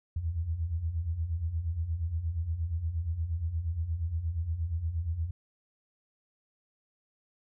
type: beating tone pair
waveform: sine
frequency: 76.6 / 85.1 Hz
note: D#2 / F2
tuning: -27 / -44 cents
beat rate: 8.5 Hz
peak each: -36 / -30 dBFS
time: 0.16-5.31 s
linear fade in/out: 5 ms
effects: none